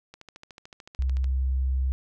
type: click train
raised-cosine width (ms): 0.2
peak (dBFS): -27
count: 16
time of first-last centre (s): 0.14-1.243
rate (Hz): 13.6
type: tone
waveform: sine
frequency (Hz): 65.41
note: C2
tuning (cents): 0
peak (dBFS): -22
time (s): 0.99-1.92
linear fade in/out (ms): 0
effects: none